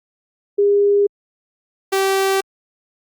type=tone pair in turn; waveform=sine / sawtooth; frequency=405.5 / 387.3 Hz; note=G#4 / G4; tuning=-41 / -21 cents; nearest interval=minor second; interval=80 cents; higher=first; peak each=-11 dBFS; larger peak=neither; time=0.58-1.07 / 1.92-2.41 s; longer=neither; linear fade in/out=10 ms; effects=Opus 48 kbps